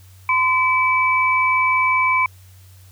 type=tone pair together; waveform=sine; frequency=1025.4 / 2300 Hz; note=C6 / D7; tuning=-35 / -37 cents; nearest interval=octave + major second; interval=1398 cents; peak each=-17 dBFS; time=0.29-2.26 s; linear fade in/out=2 ms; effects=added 93 Hz sine -43 dBFS peak until 2.91 s + white hiss -53 dBFS RMS until 2.91 s